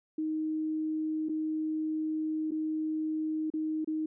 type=tone with dropouts; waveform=sine; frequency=312.4 Hz; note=D#4; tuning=7 cents sharp; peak=-29 dBFS; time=0.18-4.06 s; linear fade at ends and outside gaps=5 ms; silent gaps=1.287-1.293 / 2.509-2.517 / 3.502-3.537 / 3.846-3.874 s; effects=none